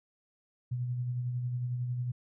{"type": "tone with tremolo", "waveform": "sine", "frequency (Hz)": 123.47, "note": "B2", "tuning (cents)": 0, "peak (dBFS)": -29, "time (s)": [0.71, 2.12], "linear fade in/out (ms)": 10, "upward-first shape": "sine", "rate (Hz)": 11, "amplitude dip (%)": 35, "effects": []}